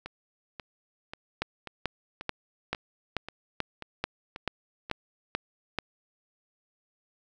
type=two click trains; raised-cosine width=0.3 ms; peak=-22 / -12 dBFS; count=10 / 11; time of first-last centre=0.06-4.899 / 1.42-5.787 s; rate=1.86 / 2.29 Hz; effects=none